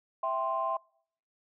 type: chord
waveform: sine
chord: C major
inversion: first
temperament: equal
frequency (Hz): 659.3 / 784 / 1046.5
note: E5 / G5 / C6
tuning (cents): 0 / 0 / 0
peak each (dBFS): -32 / -35 / -30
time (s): 0.23-0.77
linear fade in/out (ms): 5
effects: noise-tail reverb RT60 0.6 s tail -26 dB re dry + tanh soft clip ceiling -19 dBFS